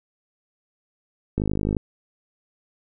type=click train; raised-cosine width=3 ms; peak=-11 dBFS; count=21; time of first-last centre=1.38-1.768 s; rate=51.6 Hz; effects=none